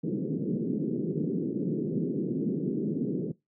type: band-pass noise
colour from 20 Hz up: pink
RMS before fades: -30 dBFS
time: 0.03-3.32 s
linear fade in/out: 10 ms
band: 150 to 420 Hz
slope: 48 dB/octave
effects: noise-tail reverb RT60 0.2 s tail -21 dB re dry